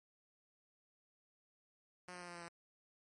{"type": "tone with pitch steps", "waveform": "5% pulse", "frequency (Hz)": [180.2, 178.13, 176.08, 174.06, 172.06, 170.09], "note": ["F#3", "F3", "F3", "F3", "F3", "F3"], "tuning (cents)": [-45, 35, 14, -6, -26, -45], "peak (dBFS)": -37, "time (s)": [2.08, 2.482], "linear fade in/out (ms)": 2, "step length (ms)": 67, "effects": ["MP3 48 kbps"]}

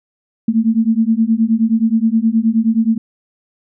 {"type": "beating tone pair", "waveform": "sine", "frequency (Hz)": [220, 229.5], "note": ["A3", "A#3"], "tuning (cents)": [0, -27], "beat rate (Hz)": 9.5, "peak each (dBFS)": -14, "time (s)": [0.48, 2.98], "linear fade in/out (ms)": 5, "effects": []}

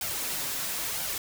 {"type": "noise with flanger", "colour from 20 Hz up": "white", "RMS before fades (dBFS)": -32, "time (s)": [0.01, 1.18], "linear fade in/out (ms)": 2, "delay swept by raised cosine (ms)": [1.3, 7.3], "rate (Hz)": 1, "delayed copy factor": 0.5, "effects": []}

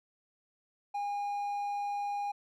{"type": "tone", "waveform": "triangle", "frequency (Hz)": 814, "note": "G#5", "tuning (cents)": -35, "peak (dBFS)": -30, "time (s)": [0.94, 2.32], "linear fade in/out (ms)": 10, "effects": []}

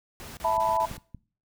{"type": "noise bursts", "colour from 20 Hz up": "pink", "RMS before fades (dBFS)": -42, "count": 4, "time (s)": [0.2, 0.97], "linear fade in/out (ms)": 0, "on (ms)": 170, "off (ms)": 30}
{"type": "chord", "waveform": "sine", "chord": "E suspended fourth", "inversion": "none", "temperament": "equal", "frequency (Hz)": [659.3, 880, 987.8], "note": ["E5", "A5", "B5"], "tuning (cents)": [0, 0, 0], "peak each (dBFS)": -26, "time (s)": [0.44, 0.86], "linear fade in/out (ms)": 10}
{"type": "clicks", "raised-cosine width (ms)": 5, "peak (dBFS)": [-30, -33, -25, -32, -28], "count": 5, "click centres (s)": [0.581, 0.69, 0.914, 0.98, 1.147]}
{"effects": ["noise-tail reverb RT60 0.4 s tail -20 dB re dry"]}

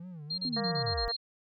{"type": "tone with vibrato", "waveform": "triangle", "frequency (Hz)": 164.5, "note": "E3", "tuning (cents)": -3, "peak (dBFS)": -39, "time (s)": [0, 0.93], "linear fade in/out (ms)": 5, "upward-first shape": "sine", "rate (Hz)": 3.1, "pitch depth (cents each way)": 200}
{"type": "tone bursts", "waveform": "sine", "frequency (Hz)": 4199, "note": "C8", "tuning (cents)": 5, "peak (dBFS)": -31, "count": 8, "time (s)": [0.3, 1.166], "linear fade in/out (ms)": 10, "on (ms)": 82, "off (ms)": 30}
{"type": "linear sweep", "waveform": "sine", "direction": "down", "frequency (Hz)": [261.6, 36.22], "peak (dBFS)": -33, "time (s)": [0.45, 1.08], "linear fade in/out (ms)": 0}
{"type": "harmonic tone", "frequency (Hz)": 233.1, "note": "A#3", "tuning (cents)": 0, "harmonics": [2, 3, 4, 5, 6, 7, 8], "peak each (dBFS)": [-36, -37, -47, -42, -50, -48, -43], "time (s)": [0.56, 1.12], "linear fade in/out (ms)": 10}
{"effects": []}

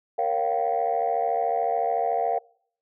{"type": "chord", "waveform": "sine", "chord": "G half-diminished seventh", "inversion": "first", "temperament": "equal with one note detuned", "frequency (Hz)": [466.2, 554.4, 698.5, 772.3], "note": ["Bb4", "Db5", "F5", "G5"], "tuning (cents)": [0, 0, 0, -26], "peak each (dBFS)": [-28, -30, -24, -26], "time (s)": [0.18, 2.39], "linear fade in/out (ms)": 10, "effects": ["noise-tail reverb RT60 0.6 s tail -25 dB re dry", "tanh soft clip ceiling -15 dBFS"]}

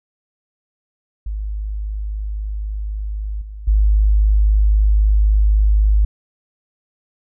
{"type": "tone with level steps", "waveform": "sine", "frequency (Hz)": 51.91, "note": "G#1", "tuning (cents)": 0, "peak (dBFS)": [-21, -29, -10], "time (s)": [1.26, 6.05], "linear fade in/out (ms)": 5, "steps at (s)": [3.41, 3.67], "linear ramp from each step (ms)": 10, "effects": []}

